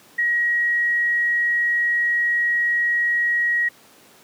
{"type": "tone", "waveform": "sine", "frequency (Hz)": 1900, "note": "A#6", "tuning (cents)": 33, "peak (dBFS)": -17, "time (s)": [0.18, 3.69], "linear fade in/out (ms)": 10, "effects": ["pink hiss -50 dBFS RMS until 4.23 s", "high-pass 200 Hz 12 dB/octave"]}